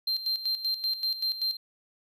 triangle tone with tremolo, 4156 Hz, C8, 12 cents flat, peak -24 dBFS, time 0.07-1.57 s, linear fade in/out 5 ms, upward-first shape square, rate 5.2 Hz, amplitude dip 70%, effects none

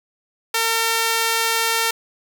sawtooth tone with high-pass filter, 454.4 Hz, A#4, 44 cents flat, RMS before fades -20 dBFS, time 0.54-1.91 s, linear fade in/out 5 ms, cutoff 1100 Hz, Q 0.53, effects none

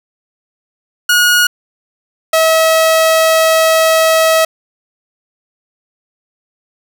sawtooth tone pair in turn, 1446 / 644.1 Hz, F#6 / E5, -40 / -40 cents, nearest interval octave + major second, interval 1400 cents, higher first, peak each -4 dBFS, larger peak neither, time 1.09-1.47 / 2.33-4.45 s, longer second, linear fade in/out 5 ms, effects none

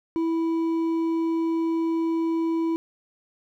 triangle tone with hard clipping, 328.7 Hz, E4, 5 cents flat, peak -23 dBFS, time 0.16-2.76 s, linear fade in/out 0 ms, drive 8 dB, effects none

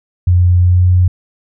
sine tone with pitch glide, 89.1 to 90.24 Hz, F2 to F#2, +35 to -43 cents, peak -6 dBFS, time 0.27-1.08 s, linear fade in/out 5 ms, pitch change +22 cents, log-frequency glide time 0.63-0.77 s, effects none

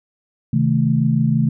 sine chord, A diminished, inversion first, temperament just, 132 / 158.4 / 220 Hz, C3 / Eb3 / A3, +16 / +31 / 0 cents, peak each -18 dBFS, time 0.53-1.49 s, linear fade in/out 5 ms, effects none

